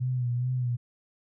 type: tone with vibrato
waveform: sine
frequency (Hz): 124.3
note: B2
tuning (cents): +12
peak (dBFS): -25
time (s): 0-0.77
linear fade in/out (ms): 20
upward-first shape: sine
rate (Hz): 2.4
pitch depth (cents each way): 50
effects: none